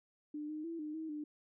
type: tone with pitch steps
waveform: sine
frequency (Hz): 298.9 / 306.9 / 332.5 / 303.4 / 318.7 / 299.4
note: D4 / D#4 / E4 / D#4 / D#4 / D4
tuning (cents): +31 / -24 / +15 / -44 / +42 / +33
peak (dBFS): -39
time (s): 0.34-1.24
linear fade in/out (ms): 5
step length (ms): 150
effects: none